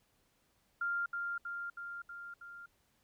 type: tone with echo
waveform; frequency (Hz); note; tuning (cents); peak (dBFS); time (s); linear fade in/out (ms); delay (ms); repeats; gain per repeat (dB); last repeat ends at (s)
sine; 1396; F6; -1; -32; 0.81-1.06; 5; 320; 5; -3; 2.66
effects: pink hiss -74 dBFS RMS until 3.03 s